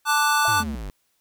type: chord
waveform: square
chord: D major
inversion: second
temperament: equal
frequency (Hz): 880 / 1174.7 / 1480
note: A5 / D6 / F#6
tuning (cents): 0 / 0 / 0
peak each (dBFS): -23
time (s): 0.05-0.64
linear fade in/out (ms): 50
type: tone with exponential decay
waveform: sine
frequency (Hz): 669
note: E5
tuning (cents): +25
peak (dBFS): -24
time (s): 0.45-0.53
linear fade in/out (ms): 2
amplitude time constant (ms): 16
type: exponential sweep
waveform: square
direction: down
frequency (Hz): 120 to 44.82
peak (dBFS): -31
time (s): 0.48-0.9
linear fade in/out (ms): 0
type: tone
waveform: sine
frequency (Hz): 220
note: A3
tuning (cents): 0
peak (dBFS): -28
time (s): 0.6-0.75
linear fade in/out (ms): 0
effects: white hiss -69 dBFS RMS until 1.2 s